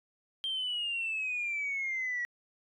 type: exponential sweep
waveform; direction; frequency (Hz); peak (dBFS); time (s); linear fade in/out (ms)
sine; down; 3184 to 1918; -30; 0.44-2.25; 0
effects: tanh soft clip ceiling -27 dBFS